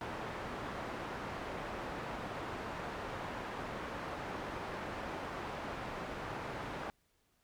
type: low-pass noise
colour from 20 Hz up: white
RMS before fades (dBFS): -42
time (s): 0.01-6.9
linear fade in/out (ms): 0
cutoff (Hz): 1200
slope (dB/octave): 12
effects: pink hiss -75 dBFS RMS until 7.43 s